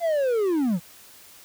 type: linear sweep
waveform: triangle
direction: down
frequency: 699 to 155.56 Hz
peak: -18 dBFS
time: 0-0.8 s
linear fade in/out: 50 ms
effects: white hiss -49 dBFS RMS until 1.44 s